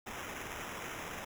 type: noise with sample-and-hold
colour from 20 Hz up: white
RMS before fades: -43 dBFS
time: 0.06-1.25 s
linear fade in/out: 10 ms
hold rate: 4410 Hz
effects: none